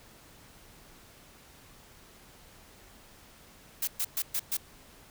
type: noise bursts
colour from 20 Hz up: blue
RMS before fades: -30 dBFS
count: 5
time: 3.82-4.57 s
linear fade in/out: 5 ms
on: 54 ms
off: 120 ms
effects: pink hiss -55 dBFS RMS until 5.1 s